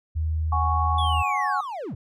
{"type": "tone with pitch glide", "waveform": "sine", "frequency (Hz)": [79, 79.83], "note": ["D#2", "D#2"], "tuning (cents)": [27, 45], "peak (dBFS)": -22, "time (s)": [0.15, 1.23], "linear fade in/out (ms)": 20, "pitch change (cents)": 18, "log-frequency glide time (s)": [0.46, 0.93]}
{"type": "chord", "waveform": "sine", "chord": "F# suspended second", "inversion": "none", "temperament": "equal", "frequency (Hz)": [740, 830.6, 1108.7], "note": ["F#5", "G#5", "C#6"], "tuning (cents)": [0, 0, 0], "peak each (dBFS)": [-30, -27, -24], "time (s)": [0.52, 1.61], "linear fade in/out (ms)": 5}
{"type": "linear sweep", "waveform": "triangle", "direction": "down", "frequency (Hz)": [3455, 79], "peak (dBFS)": -28, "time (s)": [0.98, 1.95], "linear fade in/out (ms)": 5}
{"effects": []}